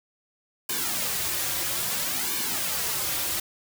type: noise with flanger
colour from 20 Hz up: white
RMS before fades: -28 dBFS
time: 0.69-3.4 s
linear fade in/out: 5 ms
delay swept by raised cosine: 1.5 to 4.7 ms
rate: 0.6 Hz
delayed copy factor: -0.8
effects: none